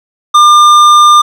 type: tone with tanh clipping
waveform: sine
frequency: 1200 Hz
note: D6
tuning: 37 cents sharp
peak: -3 dBFS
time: 0.34-1.22 s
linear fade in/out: 10 ms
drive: 13 dB
effects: none